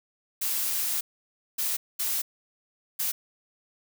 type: noise bursts at uneven times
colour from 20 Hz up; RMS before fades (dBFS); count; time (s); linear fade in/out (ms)
blue; -28; 4; 0.41-1.01 / 1.58-1.77 / 1.99-2.22 / 2.99-3.12; 10
effects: none